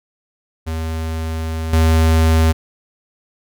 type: tone with level steps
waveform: square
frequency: 80.5 Hz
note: E2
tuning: 41 cents flat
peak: -21 / -11 dBFS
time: 0.66-2.53 s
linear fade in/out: 20 ms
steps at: 1.73 s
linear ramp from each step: 2 ms
effects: none